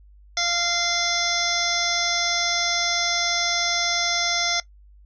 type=harmonic tone with a mistuned harmonic; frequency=693 Hz; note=F5; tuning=14 cents flat; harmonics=1 / 2 / 3 / 5 / 6 / 7 / 8 / 9; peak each=-30 / -30 / -27 / -28 / -32 / -30 / -28 / -30 dBFS; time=0.37-4.6 s; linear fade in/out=2 ms; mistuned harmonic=7; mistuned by=+68 cents; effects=noise-tail reverb RT60 0.1 s tail -19 dB re dry + added 50 Hz sine -47 dBFS peak until 5.05 s